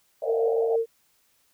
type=band-pass noise; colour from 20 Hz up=white; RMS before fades=-31 dBFS; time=0.22-0.76 s; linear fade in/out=5 ms; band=490 to 740 Hz; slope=96 dB/octave
type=tone with tremolo; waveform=sine; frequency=456.3 Hz; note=A#4; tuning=37 cents flat; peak=-20 dBFS; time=0.25-0.86 s; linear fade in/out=50 ms; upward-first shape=sine; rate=6.4 Hz; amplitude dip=25%
effects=white hiss -66 dBFS RMS until 1.53 s